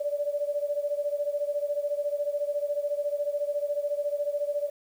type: beating tone pair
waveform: sine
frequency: 577 / 591 Hz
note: D5 / D5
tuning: -31 / +11 cents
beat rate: 14 Hz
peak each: -28 / -31 dBFS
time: 0-4.7 s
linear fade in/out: 10 ms
effects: 9-bit